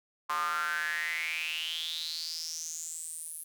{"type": "tone with high-pass filter sweep", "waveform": "square", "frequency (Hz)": 80.8, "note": "E2", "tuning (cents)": -34, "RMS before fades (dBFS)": -35, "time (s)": [0.29, 3.44], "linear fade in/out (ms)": 10, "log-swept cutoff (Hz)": [1100, 11000], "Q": 8.2, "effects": []}